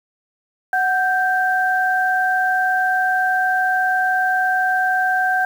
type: tone pair together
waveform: sine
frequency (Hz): 741.7 / 1568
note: F#5 / G6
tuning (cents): +4 / 0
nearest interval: octave + minor second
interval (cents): 1296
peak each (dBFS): -18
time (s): 0.73-5.45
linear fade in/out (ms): 2
effects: 7-bit